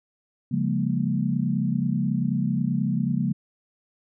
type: chord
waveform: sine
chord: Bb minor seventh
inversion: first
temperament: equal with one note detuned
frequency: 138.59 / 174.61 / 202.7 / 233.1 Hz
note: Db3 / F3 / Ab3 / Bb3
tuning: 0 / 0 / -42 / 0 cents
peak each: -27 dBFS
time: 0.51-3.33 s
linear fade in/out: 10 ms
effects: none